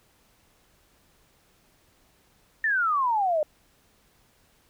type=exponential sweep; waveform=sine; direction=down; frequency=1830 to 590 Hz; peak=-21 dBFS; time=2.64-3.43 s; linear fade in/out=2 ms; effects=pink hiss -63 dBFS RMS until 4.69 s